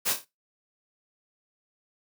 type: noise with echo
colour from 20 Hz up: white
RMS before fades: -26 dBFS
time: 0.05-0.14 s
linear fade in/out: 20 ms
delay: 28 ms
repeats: 4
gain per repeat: -7 dB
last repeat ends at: 0.252 s
effects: noise-tail reverb RT60 0.2 s tail -17 dB re dry + high-pass 100 Hz 12 dB/octave